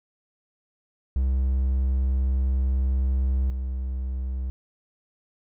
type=tone pair in turn; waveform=triangle; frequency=65.41 / 64.58 Hz; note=C2 / C2; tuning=0 / -22 cents; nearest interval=unison; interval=22 cents; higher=first; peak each=-18 / -24 dBFS; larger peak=first; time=1.16-3.5 / 3.5-4.5 s; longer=first; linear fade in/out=0 ms; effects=none